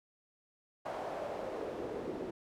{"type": "noise with band-pass filter sweep", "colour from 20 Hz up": "pink", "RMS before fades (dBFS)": -40, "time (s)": [0.85, 2.31], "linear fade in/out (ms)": 10, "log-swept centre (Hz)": [710, 360], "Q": 2.6, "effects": []}